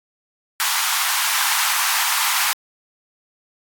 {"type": "high-pass noise", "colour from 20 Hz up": "pink", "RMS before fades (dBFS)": -20, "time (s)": [0.6, 2.53], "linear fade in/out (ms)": 0, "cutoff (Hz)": 850, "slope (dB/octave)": 48, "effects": ["AAC 64 kbps"]}